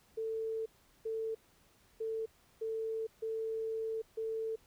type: tone bursts at uneven times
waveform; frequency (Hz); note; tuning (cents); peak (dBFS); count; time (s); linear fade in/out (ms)
sine; 445.2; A4; +20; -34; 6; 0.17-0.66 / 1.05-1.35 / 2-2.26 / 2.61-3.07 / 3.22-4.02 / 4.17-4.56; 10
effects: pink hiss -67 dBFS RMS until 4.66 s